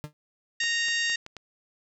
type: tone with exponential decay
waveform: 40% pulse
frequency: 150 Hz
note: D3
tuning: 37 cents sharp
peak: -29 dBFS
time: 0.04-0.13 s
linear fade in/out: 0 ms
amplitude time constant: 19 ms
type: harmonic tone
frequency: 929 Hz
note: A#5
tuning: 6 cents flat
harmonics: 2 / 3 / 4 / 5 / 6 / 7 / 8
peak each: -27 / -31 / -33 / -35 / -37 / -38 / -39 dBFS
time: 0.6-1.16 s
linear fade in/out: 5 ms
type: clicks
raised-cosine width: 0.2 ms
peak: -23 dBFS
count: 5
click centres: 0.637 / 0.884 / 1.098 / 1.264 / 1.367 s
effects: none